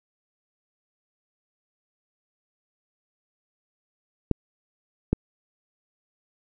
clicks, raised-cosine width 3 ms, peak -7 dBFS, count 2, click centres 4.313 / 5.13 s, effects none

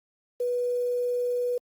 sine tone with quantisation, 489.8 Hz, B4, 14 cents flat, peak -24 dBFS, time 0.4-1.58 s, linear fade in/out 5 ms, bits 8, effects Opus 48 kbps

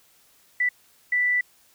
sine tone bursts at uneven times, 1975.5 Hz, B6, in tune, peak -19 dBFS, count 2, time 0.6-0.69 / 1.12-1.41 s, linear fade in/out 5 ms, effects white hiss -59 dBFS RMS until 1.74 s

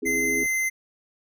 sine chord, C augmented, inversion none, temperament equal, 261.6 / 329.6 / 415.3 Hz, C4 / E4 / G#4, 0 / 0 / 0 cents, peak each -31 / -32 / -30 dBFS, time 0.02-0.44 s, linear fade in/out 10 ms
square tone, 2069 Hz, C7, 20 cents flat, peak -23 dBFS, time 0.05-0.7 s, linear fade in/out 20 ms
click train, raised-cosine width 2 ms, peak -30 dBFS, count 33, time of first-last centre 0.06-0.46 s, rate 80.1 Hz
effects none

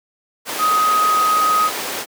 sine tone in noise, 1256 Hz, D#6, 16 cents sharp, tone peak -13 dBFS, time 0.58-1.71 s, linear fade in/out 50 ms, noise pink, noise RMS -23 dBFS, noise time 0.45-2.06 s, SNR +7 dB, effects high-pass 400 Hz 12 dB/octave

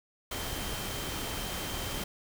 sine tone in noise, 3136 Hz, G7, in tune, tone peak -44 dBFS, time 0.31-2.04 s, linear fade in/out 5 ms, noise pink, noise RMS -36 dBFS, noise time 0.31-2.04 s, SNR -11 dB, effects none

